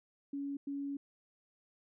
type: tone bursts at uneven times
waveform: sine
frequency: 280.8 Hz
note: C#4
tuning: 22 cents sharp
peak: -36 dBFS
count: 2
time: 0.33-0.57 / 0.67-0.97 s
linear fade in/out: 5 ms
effects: none